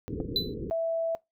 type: low-pass noise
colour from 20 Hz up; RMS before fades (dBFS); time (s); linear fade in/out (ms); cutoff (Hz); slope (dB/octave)
white; -35; 0.08-0.7; 0; 480; 96
type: clicks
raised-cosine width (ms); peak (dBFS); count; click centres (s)
2; -20 / -26; 2; 0.202 / 0.206
type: tone with exponential decay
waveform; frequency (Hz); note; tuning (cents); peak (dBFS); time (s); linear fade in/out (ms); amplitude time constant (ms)
triangle; 4000; B7; +21; -19; 0.36-0.54; 1; 39
type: tone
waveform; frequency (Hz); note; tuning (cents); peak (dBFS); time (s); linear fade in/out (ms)
sine; 659.3; E5; 0; -25; 0.71-1.15; 0
effects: noise-tail reverb RT60 0.2 s tail -23 dB re dry